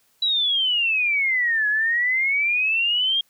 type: exponential two-way sweep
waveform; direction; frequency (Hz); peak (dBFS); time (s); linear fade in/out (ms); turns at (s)
sine; down then up; 3951 to 1677 to 3257; -18; 0.22-3.21; 5; 1.68
effects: white hiss -63 dBFS RMS until 3.29 s